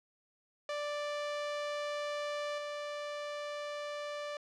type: tone with level steps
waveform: sawtooth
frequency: 587.3 Hz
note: D5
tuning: in tune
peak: -31 / -34 dBFS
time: 0.69-4.37 s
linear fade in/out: 2 ms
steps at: 2.58 s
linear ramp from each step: 2 ms
effects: low-pass 5000 Hz 12 dB/octave